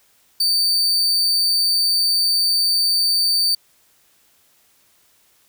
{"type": "tone", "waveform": "40% pulse", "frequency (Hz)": 4592, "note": "D8", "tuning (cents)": -40, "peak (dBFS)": -14, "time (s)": [0.4, 3.55], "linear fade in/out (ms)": 5, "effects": ["white hiss -58 dBFS RMS until 5.48 s"]}